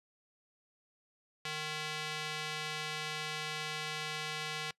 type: tone with band-pass filter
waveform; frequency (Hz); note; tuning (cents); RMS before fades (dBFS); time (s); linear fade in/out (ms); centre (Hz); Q
square; 153.7; D#3; -21; -39; 1.45-4.71; 2; 3100; 1
effects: noise-tail reverb RT60 0.1 s tail -23 dB re dry + resampled to 32000 Hz